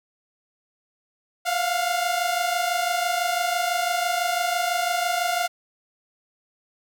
sawtooth tone pair together, 691 / 717 Hz, F5 / F5, -19 / +45 cents, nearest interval minor second, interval 64 cents, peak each -21 dBFS, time 1.45-5.48 s, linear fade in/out 20 ms, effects none

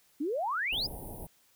sine exponential sweep, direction up, 269.3 to 5274 Hz, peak -29 dBFS, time 0.2-0.87 s, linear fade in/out 10 ms
pink band-stop noise, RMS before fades -42 dBFS, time 0.72-1.27 s, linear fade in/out 10 ms, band 930 to 9200 Hz, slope 96 dB/octave
effects white hiss -66 dBFS RMS until 1.55 s

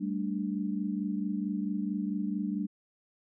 sine chord, G suspended second, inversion none, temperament just, 196 / 220.5 / 294 Hz, G3 / A3 / D4, 0 / +4 / +2 cents, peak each -32 / -35 / -35 dBFS, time 0-2.67 s, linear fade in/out 20 ms, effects none

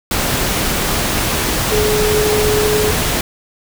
sine tone in noise, 423.6 Hz, G#4, 34 cents sharp, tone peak -14 dBFS, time 1.72-2.91 s, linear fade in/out 2 ms, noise pink, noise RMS -17 dBFS, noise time 0.11-3.21 s, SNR 0 dB, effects none

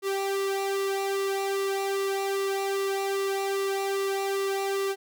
sawtooth tone with flanger, 392 Hz, G4, in tune, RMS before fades -28 dBFS, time 0.02-4.96 s, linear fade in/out 50 ms, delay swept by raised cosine 1.2 to 1.95 ms, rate 2.5 Hz, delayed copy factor -0.75, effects none

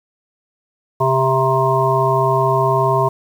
harmonic tone with a mistuned harmonic, 132.1 Hz, C3, 17 cents sharp, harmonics 1 / 3 / 5 / 7 / 8, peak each -19 / -19 / -19 / -19 / -19 dBFS, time 1-3.09 s, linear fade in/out 10 ms, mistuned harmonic 7, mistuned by +25 cents, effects 7-bit

